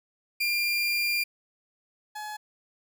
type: tone pair in turn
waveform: 30% pulse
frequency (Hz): 2393 / 848.2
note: D7 / G#5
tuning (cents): +32 / +36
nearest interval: octave + tritone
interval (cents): 1796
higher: first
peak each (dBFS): -22 / -32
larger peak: first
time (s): 0.4-1.24 / 2.15-2.37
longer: first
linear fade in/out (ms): 10
effects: none